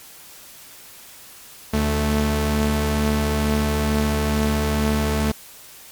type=tone pair together; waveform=sawtooth; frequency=73.84 / 219.3 Hz; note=D2 / A3; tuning=+10 / -6 cents; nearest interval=octave + perfect fifth; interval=1884 cents; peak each=-17 dBFS; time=1.73-5.32 s; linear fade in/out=10 ms; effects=white hiss -43 dBFS RMS until 5.91 s + MP3 96 kbps